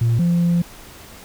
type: tone pair in turn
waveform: sine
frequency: 116.54 / 172.46 Hz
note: A#2 / F3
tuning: 0 / -21 cents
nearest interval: perfect fifth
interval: 679 cents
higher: second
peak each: -12 dBFS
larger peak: neither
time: 0.01-0.19 / 0.19-0.62 s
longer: second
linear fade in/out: 5 ms
effects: tanh soft clip ceiling -12 dBFS + pink hiss -41 dBFS RMS until 1.24 s